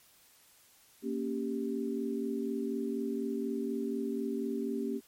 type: chord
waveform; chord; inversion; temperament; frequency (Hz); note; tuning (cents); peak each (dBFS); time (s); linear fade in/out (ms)
sine; G diminished; first; equal; 233.1 / 277.2 / 392; Bb3 / Db4 / G4; 0 / 0 / 0; -35 / -36 / -36; 1.02-5.01; 50
effects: white hiss -62 dBFS RMS until 5.07 s + MP3 64 kbps